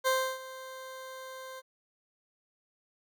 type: tone with ADSR envelope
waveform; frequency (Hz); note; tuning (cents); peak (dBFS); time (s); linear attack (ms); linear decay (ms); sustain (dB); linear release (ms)
20% pulse; 522; C5; -4; -19; 0.04-1.62; 31; 310; -18; 35
effects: none